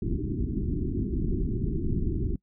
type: low-pass noise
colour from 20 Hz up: pink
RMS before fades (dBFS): -28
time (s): 0.02-2.36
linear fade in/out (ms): 5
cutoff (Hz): 390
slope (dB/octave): 96
effects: noise-tail reverb RT60 0.1 s tail -24 dB re dry